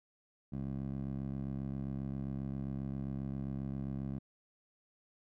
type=tone with band-pass filter; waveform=15% pulse; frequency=67.5 Hz; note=C#2; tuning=45 cents flat; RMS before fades=-39 dBFS; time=0.52-4.19 s; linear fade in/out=10 ms; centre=180 Hz; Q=1.1; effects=none